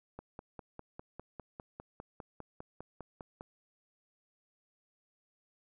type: click train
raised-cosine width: 1 ms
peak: -30 dBFS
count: 17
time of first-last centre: 0.19-3.409 s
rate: 4.97 Hz
effects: none